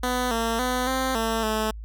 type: tone with pitch steps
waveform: 10% pulse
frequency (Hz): 249.9 / 228.3 / 251.7 / 261.5 / 225.1 / 217.4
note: B3 / A#3 / B3 / C4 / A3 / A3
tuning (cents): +21 / -36 / +33 / -1 / +40 / -21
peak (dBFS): -15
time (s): 0.03-1.71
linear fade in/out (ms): 5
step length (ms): 280
effects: added 54 Hz sine -34 dBFS peak until 1.84 s